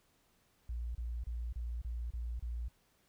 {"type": "tone bursts", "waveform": "sine", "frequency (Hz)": 58.8, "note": "A#1", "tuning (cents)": 16, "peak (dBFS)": -36, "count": 7, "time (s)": [0.69, 2.684], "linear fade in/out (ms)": 5, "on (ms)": 260, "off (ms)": 29, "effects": ["pink hiss -72 dBFS RMS until 3.08 s"]}